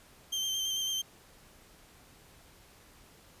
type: tone with vibrato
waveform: 30% pulse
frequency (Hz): 3136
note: G7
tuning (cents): 0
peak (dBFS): -28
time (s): 0.32-1.02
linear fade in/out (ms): 10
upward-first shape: square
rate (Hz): 9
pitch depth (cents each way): 19
effects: pink hiss -58 dBFS RMS until 3.4 s + resampled to 32000 Hz